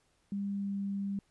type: tone with pitch glide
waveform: sine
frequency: 200 to 198.5 Hz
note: G3 to G3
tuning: +35 to +22 cents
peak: -32 dBFS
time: 0.32-1.19 s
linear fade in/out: 2 ms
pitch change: -13 cents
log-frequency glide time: 0.5-0.77 s
effects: pink hiss -72 dBFS RMS until 1.3 s + resampled to 24000 Hz